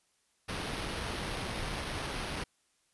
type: noise with sample-and-hold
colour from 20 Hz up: pink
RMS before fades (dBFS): -37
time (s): 0.48-2.44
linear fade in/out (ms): 10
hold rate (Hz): 7350
effects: white hiss -73 dBFS RMS until 2.93 s + resampled to 24000 Hz